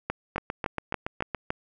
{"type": "two click trains", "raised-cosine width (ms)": 0.5, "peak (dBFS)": [-12, -14], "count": [6, 8], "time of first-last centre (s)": [[0.1, 1.504], [0.36, 1.347]], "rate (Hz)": [3.56, 7.09], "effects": []}